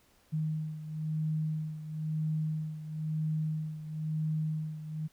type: beating tone pair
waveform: sine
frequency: 155.56 / 156.56 Hz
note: D#3 / D#3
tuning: 0 / +11 cents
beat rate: 1 Hz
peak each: -32 / -37 dBFS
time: 0.32-5.08 s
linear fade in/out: 20 ms
effects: pink hiss -66 dBFS RMS until 5.12 s